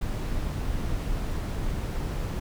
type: noise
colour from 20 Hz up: brown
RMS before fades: -29 dBFS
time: 0.01-2.4 s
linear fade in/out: 10 ms
effects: none